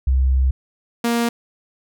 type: tone pair in turn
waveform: sine / sawtooth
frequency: 65.41 / 234.8 Hz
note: C2 / A#3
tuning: 0 / +13 cents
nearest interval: octave + minor seventh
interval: 2213 cents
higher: second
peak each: -13 dBFS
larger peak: neither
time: 0.07-0.51 / 1.04-1.29 s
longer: first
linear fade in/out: 5 ms
effects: none

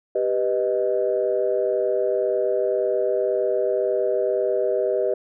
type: chord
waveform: sine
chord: G augmented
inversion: none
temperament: equal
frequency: 392 / 493.9 / 622.3 Hz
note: G4 / B4 / D#5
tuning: 0 / 0 / 0 cents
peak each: -23 dBFS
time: 0.15-5.14 s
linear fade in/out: 5 ms
effects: tanh soft clip ceiling -10 dBFS

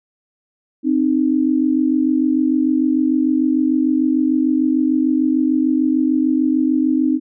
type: tone pair together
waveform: sine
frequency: 261.6 / 308.3 Hz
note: C4 / D#4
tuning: 0 / -16 cents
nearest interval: minor third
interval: 284 cents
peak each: -16 dBFS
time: 0.83-7.2 s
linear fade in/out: 50 ms
effects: none

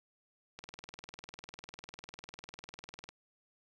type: click train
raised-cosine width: 0.2 ms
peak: -28 dBFS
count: 51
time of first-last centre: 0.59-3.09 s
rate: 20 Hz
effects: none

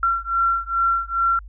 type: beating tone pair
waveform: sine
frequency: 1362 / 1364.4 Hz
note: F6 / F6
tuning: -44 / -41 cents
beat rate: 2.4 Hz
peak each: -21 dBFS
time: 0.03-1.39 s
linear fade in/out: 2 ms
effects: added 50 Hz sine -36 dBFS peak until 1.48 s

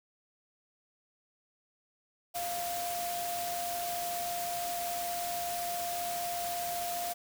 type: tone in noise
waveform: sine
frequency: 698.5 Hz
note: F5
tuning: in tune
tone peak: -34 dBFS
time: 2.34-7.14 s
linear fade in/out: 20 ms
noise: white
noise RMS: -39 dBFS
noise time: 2.34-7.14 s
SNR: +2 dB
effects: none

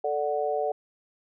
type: chord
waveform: sine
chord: D major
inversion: second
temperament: equal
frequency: 440 / 587.3 / 740 Hz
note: A4 / D5 / F#5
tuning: 0 / 0 / 0 cents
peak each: -29 dBFS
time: 0.04-0.72 s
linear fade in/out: 5 ms
effects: none

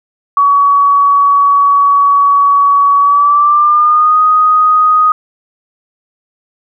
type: tone with pitch glide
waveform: sine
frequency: 1130 to 1246.6 Hz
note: C#6 to D#6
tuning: +33 to +3 cents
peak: -5 dBFS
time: 0.37-5.12 s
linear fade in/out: 2 ms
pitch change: +170 cents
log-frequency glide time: 2.99-4.2 s
effects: none

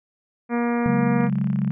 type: harmonic tone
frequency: 237.7 Hz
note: A#3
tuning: 34 cents sharp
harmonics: 1 / 2 / 3 / 4 / 5 / 6 / 7 / 8 / 9 / 10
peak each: -21 / -27 / -31 / -33 / -35 / -37 / -38 / -39 / -40 / -41 dBFS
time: 0.49-1.3 s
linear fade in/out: 50 ms
type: chord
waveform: sine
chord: C# suspended fourth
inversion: none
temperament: equal with one note detuned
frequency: 138.59 / 185 / 208.3 Hz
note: C#3 / F#3 / G#3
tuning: 0 / 0 / +5 cents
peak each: -24 dBFS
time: 0.86-1.71 s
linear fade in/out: 0 ms
type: click train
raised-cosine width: 0.5 ms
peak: -26 dBFS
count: 18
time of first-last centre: 1.21-1.706 s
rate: 34.3 Hz
effects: none

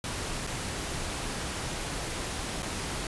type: noise with dropouts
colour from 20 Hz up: pink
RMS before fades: -34 dBFS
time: 0.04-3.07 s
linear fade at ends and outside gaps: 2 ms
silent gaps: 0.468-0.472 / 2.623-2.628 s
effects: resampled to 24000 Hz

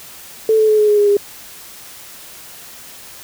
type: tone with pitch steps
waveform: sine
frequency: 440 / 434.2 / 428.5 / 422.8 / 417.2 / 411.7 / 406.3 Hz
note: A4 / A4 / A4 / G#4 / G#4 / G#4 / G#4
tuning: 0 / -23 / -46 / +31 / +8 / -15 / -38 cents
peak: -9 dBFS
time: 0.49-1.169 s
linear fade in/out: 2 ms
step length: 97 ms
effects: white hiss -37 dBFS RMS until 3.23 s

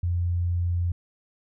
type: tone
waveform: sine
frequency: 87.31 Hz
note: F2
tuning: in tune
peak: -22 dBFS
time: 0.03-0.92 s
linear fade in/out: 5 ms
effects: none

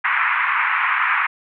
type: band-pass noise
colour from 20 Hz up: pink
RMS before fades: -19 dBFS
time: 0.04-1.27 s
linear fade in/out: 10 ms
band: 990 to 2400 Hz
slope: 48 dB/octave
effects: none

